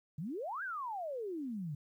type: exponential two-way sweep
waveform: sine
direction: up then down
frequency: 138.59 to 1649 to 138.59 Hz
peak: -37 dBFS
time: 0.18-1.75 s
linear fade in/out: 5 ms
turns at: 0.63 s
effects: 12-bit